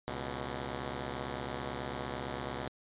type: tone pair together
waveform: 5% pulse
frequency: 69 / 122.94 Hz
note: C#2 / B2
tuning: -7 / -7 cents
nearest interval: minor seventh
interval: 1000 cents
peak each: -28 dBFS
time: 0.08-2.68 s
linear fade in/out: 0 ms
effects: resampled to 8000 Hz